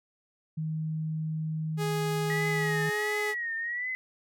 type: tone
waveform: sine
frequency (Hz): 157.4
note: D#3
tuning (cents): +20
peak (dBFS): -29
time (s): 0.57-2.9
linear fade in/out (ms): 10
type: tone with pitch glide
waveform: sawtooth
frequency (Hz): 415.3 to 420.4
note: G#4 to G#4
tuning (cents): 0 to +21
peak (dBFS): -26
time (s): 1.77-3.35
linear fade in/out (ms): 50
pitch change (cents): +21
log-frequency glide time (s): 2.35-2.95
type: tone with vibrato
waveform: sine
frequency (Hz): 1918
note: A#6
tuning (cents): +49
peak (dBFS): -30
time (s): 2.3-3.95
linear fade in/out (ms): 0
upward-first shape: triangle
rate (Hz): 1.4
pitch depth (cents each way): 110
effects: none